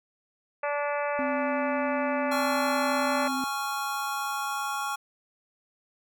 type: harmonic tone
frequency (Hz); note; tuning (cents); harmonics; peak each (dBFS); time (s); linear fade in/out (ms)
290; D4; -22; 2 / 3 / 4 / 5 / 6 / 7 / 8 / 9; -29 / -33 / -35 / -37 / -39 / -40 / -41 / -42; 0.63-3.28; 5
type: tone with vibrato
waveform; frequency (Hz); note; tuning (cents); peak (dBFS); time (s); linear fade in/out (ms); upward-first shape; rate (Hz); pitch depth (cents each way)
triangle; 261.6; C4; 0; -28; 1.19-3.44; 0; triangle; 11; 11
type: chord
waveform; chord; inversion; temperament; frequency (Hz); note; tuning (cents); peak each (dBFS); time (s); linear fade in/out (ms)
square; Db major; second; just; 831.5 / 1108.7 / 1385.9; Ab5 / Db6 / F6; +2 / 0 / -14; -34; 2.31-4.96; 10
effects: none